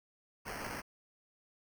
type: noise with sample-and-hold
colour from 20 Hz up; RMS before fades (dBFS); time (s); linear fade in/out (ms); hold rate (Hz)
white; -42; 0.45-0.82; 20; 3675
effects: none